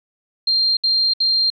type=tone bursts; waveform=sine; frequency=4186 Hz; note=C8; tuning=in tune; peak=-14 dBFS; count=3; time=0.47-1.502 s; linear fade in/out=5 ms; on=300 ms; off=66 ms; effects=none